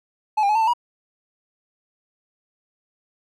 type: tone with pitch steps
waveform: triangle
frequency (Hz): 858 / 801 / 849 / 898 / 883 / 960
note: A5 / G5 / G#5 / A5 / A5 / B5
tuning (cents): -44 / +37 / +38 / +35 / +6 / -49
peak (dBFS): -14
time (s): 0.37-0.736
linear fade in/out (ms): 10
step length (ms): 61
effects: none